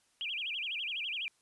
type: tone with vibrato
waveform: sine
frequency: 2794 Hz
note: F7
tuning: in tune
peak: -34 dBFS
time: 0.21-1.28 s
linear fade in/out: 0 ms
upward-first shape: sine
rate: 12 Hz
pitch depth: 300 cents each way
effects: white hiss -71 dBFS RMS until 1.41 s + resampled to 24000 Hz